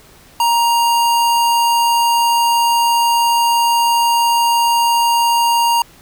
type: tone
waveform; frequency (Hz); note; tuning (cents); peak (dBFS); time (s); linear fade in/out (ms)
square; 937; A#5; +9; -12; 0.4-5.82; 2
effects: pink hiss -45 dBFS RMS until 6.01 s